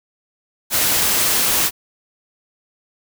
white noise, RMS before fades -17 dBFS, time 0.7-1.71 s, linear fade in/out 50 ms, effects none

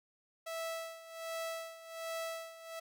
sawtooth tone with tremolo, 656 Hz, E5, 9 cents flat, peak -33 dBFS, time 0.46-2.8 s, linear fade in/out 10 ms, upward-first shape sine, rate 1.3 Hz, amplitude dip 80%, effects none

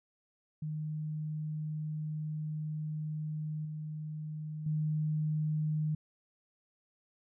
sine tone with level steps, 153.7 Hz, D#3, 21 cents flat, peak -34 / -37 / -29 dBFS, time 0.62-5.95 s, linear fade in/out 5 ms, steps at 3.65 / 4.66 s, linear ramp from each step 5 ms, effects none

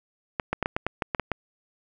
clicks, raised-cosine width 0.5 ms, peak -10 dBFS, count 10, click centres 0.398 / 0.53 / 0.627 / 0.659 / 0.765 / 0.866 / 1.022 / 1.148 / 1.197 / 1.317 s, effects none

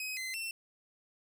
sawtooth tone with pitch steps, 2529 / 2055 / 2696 Hz, D#7 / C7 / E7, +28 / -32 / +38 cents, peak -33 dBFS, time 0-0.51 s, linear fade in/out 2 ms, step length 170 ms, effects none

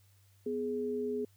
sine tone pair together, 249 / 418.7 Hz, B3 / G#4, +14 / +14 cents, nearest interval major sixth, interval 900 cents, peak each -37 / -33 dBFS, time 0.46-1.25 s, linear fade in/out 5 ms, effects added 98 Hz sine -62 dBFS peak until 1.36 s + white hiss -70 dBFS RMS until 1.36 s

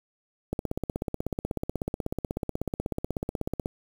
click train, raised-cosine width 2 ms, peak -15 dBFS, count 52, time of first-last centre 0.53-3.659 s, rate 16.3 Hz, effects 7-bit

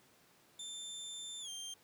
25% pulse tone with pitch glide, 3560 to 3172 Hz, A7 to G7, +20 to +20 cents, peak -39 dBFS, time 0.59-1.74 s, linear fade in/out 5 ms, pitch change -200 cents, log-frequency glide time 1.41-1.49 s, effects pink hiss -66 dBFS RMS until 1.83 s + high-pass 150 Hz 12 dB/octave

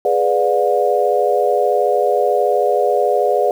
sine chord, G# diminished seventh, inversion none, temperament equal with one note detuned, 415.3 / 493.9 / 587.3 / 716 Hz, G#4 / B4 / D5 / F5, 0 / 0 / 0 / +43 cents, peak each -18 dBFS, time 0.05-3.51 s, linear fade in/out 2 ms, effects 7-bit

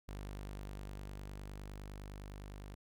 sawtooth tone with level ramp, 49.8 Hz, G1, 28 cents sharp, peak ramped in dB -39 to -43 dBFS, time 0.08-2.75 s, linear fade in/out 10 ms, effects none

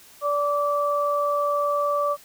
sine tone pair together, 580 / 1160.9 Hz, D5 / D6, -22 / -20 cents, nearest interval octave, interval 1202 cents, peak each -23 dBFS, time 0.21-2.17 s, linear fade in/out 50 ms, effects white hiss -50 dBFS RMS until 2.24 s

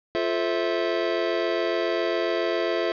square chord, F major seventh, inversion none, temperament just, 349.2 / 436.5 / 523.8 / 654.8 Hz, F4 / A4 / C5 / E5, 0 / -14 / +2 / -12 cents, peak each -28 / -30 / -32 / -28 dBFS, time 0.15-2.92 s, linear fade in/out 0 ms, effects resampled to 11025 Hz + 8-bit

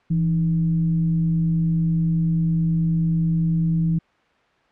sine tone with frequency modulation, 164.81 Hz, E3, in tune, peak -17 dBFS, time 0.1-3.99 s, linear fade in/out 10 ms, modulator 140 Hz, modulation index 0.28, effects white hiss -59 dBFS RMS until 4.71 s + low-pass 2000 Hz 12 dB/octave

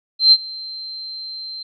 sine tone with ADSR envelope, 4125 Hz, C8, 25 cents flat, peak -5 dBFS, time 0.19-1.63 s, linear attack 130 ms, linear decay 49 ms, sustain -23 dB, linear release 7 ms, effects none

